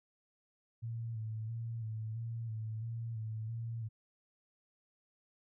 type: tone with vibrato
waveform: sine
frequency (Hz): 112.5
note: A2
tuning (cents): +39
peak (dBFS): -37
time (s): 0.82-3.89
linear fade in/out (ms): 20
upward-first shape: square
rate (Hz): 1.5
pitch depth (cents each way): 40
effects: none